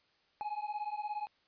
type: beating tone pair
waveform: triangle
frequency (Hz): 830.6 / 847.6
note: G#5 / G#5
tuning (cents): 0 / +35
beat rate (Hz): 17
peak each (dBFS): -37 / -37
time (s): 0.41-1.27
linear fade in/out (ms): 0
effects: white hiss -71 dBFS RMS until 1.47 s + resampled to 11025 Hz